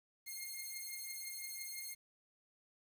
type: beating tone pair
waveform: 5% pulse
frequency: 2128 / 2133.9 Hz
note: C7 / C7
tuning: +29 / +34 cents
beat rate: 5.9 Hz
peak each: -37 / -36 dBFS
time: 0.26-1.95 s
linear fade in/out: 20 ms
effects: 11-bit